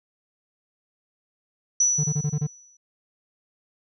sine tone with exponential decay, 5920 Hz, F#8, in tune, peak -15 dBFS, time 1.8-2.77 s, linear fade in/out 5 ms, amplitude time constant 210 ms
triangle tone bursts, 148.6 Hz, D3, 21 cents sharp, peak -19 dBFS, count 6, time 1.98-2.47 s, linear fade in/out 10 ms, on 60 ms, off 26 ms
effects none

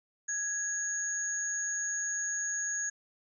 sine tone pair together, 1661.2 / 6654 Hz, G#6 / G#8, 0 / +2 cents, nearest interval 2 octaves, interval 2402 cents, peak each -36 / -32 dBFS, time 0.28-2.9 s, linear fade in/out 10 ms, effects none

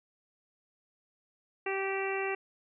harmonic tone, 388.4 Hz, G4, 16 cents flat, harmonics 1 / 2 / 3 / 4 / 5 / 6 / 7, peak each -33 / -38 / -42 / -43 / -39 / -40 / -40 dBFS, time 1.66-2.35 s, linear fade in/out 5 ms, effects none

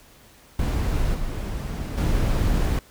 brown noise with level steps, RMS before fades -23 / -28 / -21 dBFS, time 0.59-2.79 s, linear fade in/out 2 ms, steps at 1.14 / 1.97 s, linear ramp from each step 10 ms, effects pink hiss -52 dBFS RMS until 2.9 s

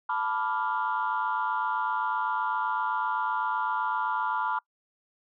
sine chord, B half-diminished seventh, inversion third, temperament equal, 880 / 987.8 / 1174.7 / 1396.9 Hz, A5 / B5 / D6 / F6, 0 / 0 / 0 / 0 cents, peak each -31 / -29 / -33 / -32 dBFS, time 0.09-4.59 s, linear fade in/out 5 ms, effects noise-tail reverb RT60 0.1 s tail -25 dB re dry + tanh soft clip ceiling -18 dBFS

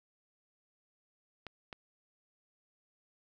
clicks, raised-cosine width 0.3 ms, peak -27 dBFS, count 2, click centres 1.467 / 1.728 s, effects none

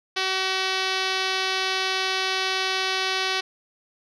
5% pulse tone with low-pass filter, 378.6 Hz, F#4, 40 cents sharp, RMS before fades -25 dBFS, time 0.16-3.41 s, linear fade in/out 10 ms, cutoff 5000 Hz, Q 1.3, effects none

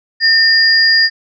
sine tone pair together, 1810 / 4846 Hz, A6 / D#8, +48 / -47 cents, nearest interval octave + perfect fourth, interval 1705 cents, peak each -10 dBFS, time 0.2-1.1 s, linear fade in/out 50 ms, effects none

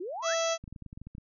sine exponential sweep, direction up, 328 to 1975.5 Hz, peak -34 dBFS, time 0-0.35 s, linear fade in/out 10 ms
harmonic tone, 659.3 Hz, E5, in tune, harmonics 1 / 2 / 3 / 4 / 5 / 6 / 7 / 8 / 9 / 10, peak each -28 / -35 / -41 / -40 / -38 / -44 / -44 / -44 / -37 / -41 dBFS, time 0.22-0.58 s, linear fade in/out 50 ms
clicks, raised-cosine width 5 ms, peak -31 dBFS, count 12, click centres 0.64 / 0.678 / 0.726 / 0.762 / 0.823 / 0.863 / 0.929 / 0.975 / 1.016 / 1.07 / 1.151 / 1.182 s
effects none

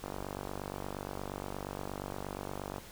click train, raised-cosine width 1 ms, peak -24 dBFS, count 134, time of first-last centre 0.04-2.782 s, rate 48.5 Hz, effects pink hiss -51 dBFS RMS until 2.91 s

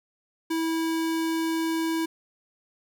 square tone, 325.8 Hz, E4, 20 cents flat, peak -25 dBFS, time 0.5-2.06 s, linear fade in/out 10 ms, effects none

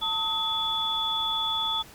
sine tone cluster, 893 / 1269 / 3436 Hz, A5 / D#6 / A7, +25 / +34 / -42 cents, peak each -32 / -34 / -26 dBFS, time 0.01-1.83 s, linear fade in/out 20 ms, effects pink hiss -49 dBFS RMS until 1.94 s

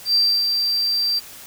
triangle tone with ADSR envelope, 4699 Hz, D8, in tune, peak -10 dBFS, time 0.05-1.2 s, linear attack 100 ms, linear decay 280 ms, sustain -6 dB, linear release 20 ms, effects tanh soft clip ceiling -11 dBFS + white hiss -40 dBFS RMS until 1.46 s

